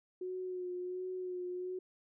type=tone with vibrato; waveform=sine; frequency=364.5 Hz; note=F#4; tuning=26 cents flat; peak=-37 dBFS; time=0.21-1.79 s; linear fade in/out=5 ms; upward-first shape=sine; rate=1.4 Hz; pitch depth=26 cents each way; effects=none